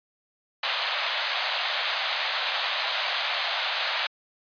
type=band-pass noise; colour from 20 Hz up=white; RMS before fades=-28 dBFS; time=0.63-4.07 s; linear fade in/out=5 ms; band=580 to 4300 Hz; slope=48 dB/octave; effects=resampled to 11025 Hz